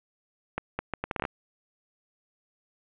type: accelerating click train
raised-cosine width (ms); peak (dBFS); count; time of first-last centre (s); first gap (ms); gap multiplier
0.5; -14; 10; 0.58-1.252; 210; 0.7
effects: resampled to 8000 Hz + 9-bit

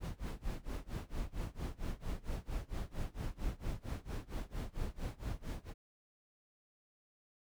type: noise with tremolo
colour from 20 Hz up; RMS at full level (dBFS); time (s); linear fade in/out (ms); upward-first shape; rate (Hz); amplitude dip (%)
brown; -37; 0-5.74; 50; sine; 4.4; 95
effects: none

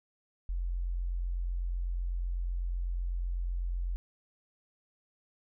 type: tone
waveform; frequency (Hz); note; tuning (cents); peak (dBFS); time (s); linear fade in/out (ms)
sine; 44; F1; +14; -30; 0.49-3.96; 0
effects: none

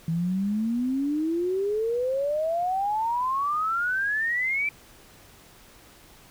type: exponential sweep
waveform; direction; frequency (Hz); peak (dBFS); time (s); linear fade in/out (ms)
sine; up; 160.9 to 2352; -23; 0.08-4.69; 2
effects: pink hiss -52 dBFS RMS until 6.3 s

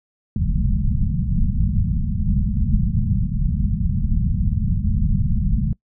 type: low-pass noise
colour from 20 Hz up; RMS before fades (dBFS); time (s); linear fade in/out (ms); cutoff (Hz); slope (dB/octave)
pink; -19; 0.36-5.73; 2; 220; 96
effects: noise-tail reverb RT60 0.1 s tail -23 dB re dry

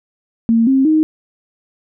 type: tone with pitch steps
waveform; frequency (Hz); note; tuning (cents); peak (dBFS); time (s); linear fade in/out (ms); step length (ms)
sine; 228.5 / 267.1 / 312.1; A#3 / C4 / D#4; -34 / +36 / +5; -9; 0.49-1.03; 0; 180
effects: none

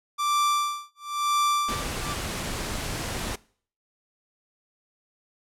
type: tone with tremolo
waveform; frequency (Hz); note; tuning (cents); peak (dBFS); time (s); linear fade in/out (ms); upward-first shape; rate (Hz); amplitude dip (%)
45% pulse; 1174.7; D6; 0; -20; 0.18-2.14; 20; sine; 1; 100
type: noise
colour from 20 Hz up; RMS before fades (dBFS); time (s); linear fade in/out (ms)
pink; -31; 1.68-3.36; 10
effects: noise-tail reverb RT60 0.5 s tail -22 dB re dry + low-pass 11000 Hz 12 dB/octave

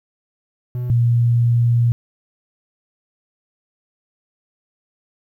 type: tone pair in turn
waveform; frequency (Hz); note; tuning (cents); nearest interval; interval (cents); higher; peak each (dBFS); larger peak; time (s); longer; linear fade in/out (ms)
triangle / sine; 123.47 / 118.68; B2 / A#2; 0 / +31; minor second; 69; first; -19 / -12; second; 0.75-0.9 / 0.9-1.92; second; 0
effects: 9-bit

